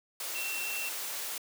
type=tone in noise; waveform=sine; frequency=2706 Hz; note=E7; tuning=45 cents sharp; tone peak=-35 dBFS; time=0.35-0.89 s; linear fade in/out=2 ms; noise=white; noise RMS=-37 dBFS; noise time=0.2-1.38 s; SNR=-1 dB; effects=high-pass 400 Hz 12 dB/octave